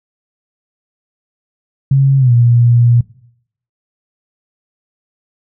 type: tone with pitch glide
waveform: sine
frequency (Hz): 136.4 to 119.43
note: C#3 to A#2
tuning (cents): -28 to +42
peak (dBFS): -6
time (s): 1.91-3.01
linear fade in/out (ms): 5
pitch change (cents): -230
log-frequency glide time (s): 2.18-2.32
effects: noise-tail reverb RT60 0.7 s tail -20 dB re dry